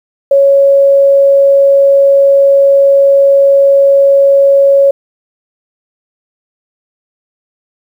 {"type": "tone", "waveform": "sine", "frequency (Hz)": 554.4, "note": "C#5", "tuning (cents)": 0, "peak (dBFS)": -3, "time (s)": [0.31, 4.91], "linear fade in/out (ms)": 5, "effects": ["7-bit"]}